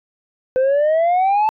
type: exponential sweep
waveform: sine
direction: up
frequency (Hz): 508 to 882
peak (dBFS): -10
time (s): 0.56-1.49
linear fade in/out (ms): 0
effects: tanh soft clip ceiling -12 dBFS